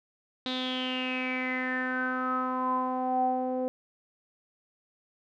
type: tone with low-pass filter sweep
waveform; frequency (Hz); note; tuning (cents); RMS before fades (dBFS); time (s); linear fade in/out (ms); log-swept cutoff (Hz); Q
sawtooth; 255.7; C4; -40; -30; 0.46-3.68; 0; 3800 to 590; 9.7
effects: none